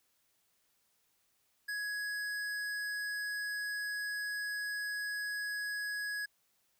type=tone with tanh clipping; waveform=sine; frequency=1671 Hz; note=G#6; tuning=10 cents sharp; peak=-37 dBFS; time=1.68-6.26 s; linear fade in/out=10 ms; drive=17 dB; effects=white hiss -75 dBFS RMS until 6.79 s